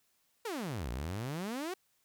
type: exponential two-way sweep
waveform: sawtooth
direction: down then up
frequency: 490.9 to 56 to 388.9 Hz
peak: -32 dBFS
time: 0.45-1.74 s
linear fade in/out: 5 ms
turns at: 0.9 s
effects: white hiss -74 dBFS RMS until 2.04 s